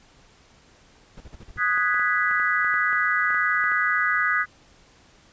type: noise bursts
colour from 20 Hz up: brown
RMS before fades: -40 dBFS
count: 6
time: 1.17-1.59 s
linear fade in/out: 5 ms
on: 35 ms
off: 42 ms
type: chord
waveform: sine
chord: G# minor seventh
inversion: second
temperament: equal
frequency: 1244.5 / 1480 / 1661.2 / 1975.5 Hz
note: D#6 / F#6 / G#6 / B6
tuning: 0 / 0 / 0 / 0 cents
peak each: -25 dBFS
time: 1.57-4.46 s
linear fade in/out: 50 ms
type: clicks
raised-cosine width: 0.5 ms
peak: -25 dBFS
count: 12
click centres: 1.776 / 1.944 / 1.996 / 2.312 / 2.399 / 2.646 / 2.741 / 2.93 / 3.305 / 3.345 / 3.64 / 3.718 s
effects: pink hiss -55 dBFS RMS until 5.32 s + resampled to 16000 Hz